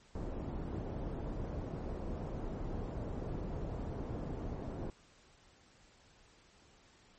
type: low-pass noise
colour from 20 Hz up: pink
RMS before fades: -40 dBFS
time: 0.15-4.9 s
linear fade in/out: 2 ms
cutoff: 580 Hz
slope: 12 dB/octave
effects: pink hiss -64 dBFS RMS until 7.18 s + MP3 32 kbps